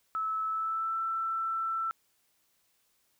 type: tone with pitch glide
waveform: sine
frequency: 1303 to 1333.5 Hz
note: E6 to E6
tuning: -20 to +20 cents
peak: -29 dBFS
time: 0.15-1.91 s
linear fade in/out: 0 ms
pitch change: +40 cents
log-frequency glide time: 0.46-0.99 s
effects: white hiss -72 dBFS RMS until 3.19 s